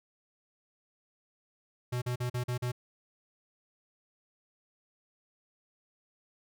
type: tone bursts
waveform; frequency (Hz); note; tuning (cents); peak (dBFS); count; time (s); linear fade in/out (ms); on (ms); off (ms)
square; 123.47; B2; 0; -31; 6; 1.92-2.719; 10; 99; 41
effects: none